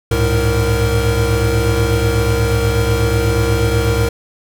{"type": "tone cluster", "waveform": "square", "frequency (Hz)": [67.5, 104.1, 112.3, 465.4], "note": ["C#2", "G#2", "A2", "A#4"], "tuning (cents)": [-45, 5, 36, -3], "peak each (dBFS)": -19, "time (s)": [0.11, 4.09], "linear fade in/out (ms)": 5, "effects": []}